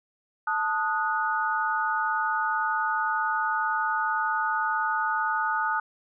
sine chord, D# diminished, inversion second, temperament equal with one note detuned, 880 / 1244.5 / 1466.4 Hz, A5 / D#6 / F#6, 0 / 0 / -16 cents, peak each -28 dBFS, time 0.47-5.8 s, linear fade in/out 5 ms, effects none

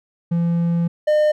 triangle tone pair in turn, 170 / 605.8 Hz, F3 / D#5, -46 / -46 cents, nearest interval octave + minor seventh, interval 2200 cents, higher second, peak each -14 / -11 dBFS, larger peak second, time 0.31-0.88 / 1.07-1.32 s, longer first, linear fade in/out 10 ms, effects none

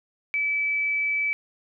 sine tone, 2303 Hz, D7, 34 cents flat, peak -22 dBFS, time 0.34-1.33 s, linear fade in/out 0 ms, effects none

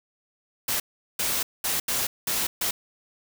white noise bursts at uneven times, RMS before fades -26 dBFS, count 6, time 0.68-0.8 / 1.19-1.43 / 1.64-1.8 / 1.88-2.07 / 2.27-2.47 / 2.61-2.71 s, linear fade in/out 5 ms, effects none

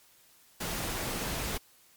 pink noise, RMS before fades -34 dBFS, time 0.6-1.58 s, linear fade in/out 10 ms, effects white hiss -61 dBFS RMS until 1.96 s + MP3 96 kbps

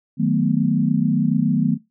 sine chord, B dominant seventh, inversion first, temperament equal, 155.56 / 185 / 220 / 246.9 Hz, D#3 / F#3 / A3 / B3, 0 / 0 / 0 / 0 cents, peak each -21 dBFS, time 0.17-1.78 s, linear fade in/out 50 ms, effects noise-tail reverb RT60 0.2 s tail -20 dB re dry

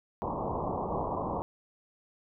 white low-pass noise, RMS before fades -33 dBFS, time 0.22-1.42 s, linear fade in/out 0 ms, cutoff 1100 Hz, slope 96 dB/octave, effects none

